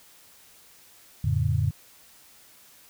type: chord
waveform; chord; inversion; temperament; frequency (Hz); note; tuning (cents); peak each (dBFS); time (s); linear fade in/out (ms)
sine; F augmented; none; equal with one note detuned; 87.31 / 110 / 141.67; F2 / A2 / C#3; 0 / 0 / +38; -26 / -25 / -26; 1.24-1.71; 5
effects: white hiss -54 dBFS RMS until 2.89 s